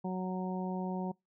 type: harmonic tone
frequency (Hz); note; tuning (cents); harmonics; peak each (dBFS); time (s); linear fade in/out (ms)
185; F#3; 0; 1 / 2 / 3 / 4 / 5; -34 / -41 / -45 / -43 / -44; 0.04-1.12; 10
effects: noise-tail reverb RT60 0.2 s tail -26 dB re dry